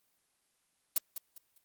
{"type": "noise with echo", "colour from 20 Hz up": "blue", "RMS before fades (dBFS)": -27, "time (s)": [0.96, 0.98], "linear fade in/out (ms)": 2, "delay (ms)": 200, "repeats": 3, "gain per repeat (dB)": -11, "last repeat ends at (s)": 1.58, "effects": ["white hiss -75 dBFS RMS until 1.64 s", "Opus 24 kbps"]}